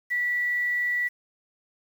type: tone with quantisation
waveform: sine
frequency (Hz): 1954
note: B6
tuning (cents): -19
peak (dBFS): -23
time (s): 0.1-1.09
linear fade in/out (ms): 20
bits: 8
effects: none